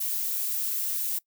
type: noise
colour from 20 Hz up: violet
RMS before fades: -29 dBFS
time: 0-1.19 s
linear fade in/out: 10 ms
effects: noise-tail reverb RT60 0.1 s tail -22 dB re dry